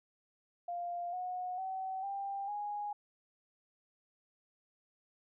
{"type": "tone with pitch steps", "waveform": "sine", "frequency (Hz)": [698.5, 728.6, 760, 792.7, 826.8], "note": ["F5", "F#5", "F#5", "G5", "G#5"], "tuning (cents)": [0, -27, 46, 19, -8], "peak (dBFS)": -36, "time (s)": [0.68, 2.93], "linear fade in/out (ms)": 5, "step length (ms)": 450, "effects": []}